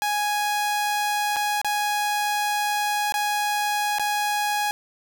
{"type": "tone with dropouts", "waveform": "sawtooth", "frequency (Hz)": 830.6, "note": "G#5", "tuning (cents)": 0, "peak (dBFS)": -18, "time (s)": [0.02, 4.71], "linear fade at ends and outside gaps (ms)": 0, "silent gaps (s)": [[1.361, 1.366], [1.615, 1.646], [3.122, 3.141], [3.985, 3.996]], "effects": []}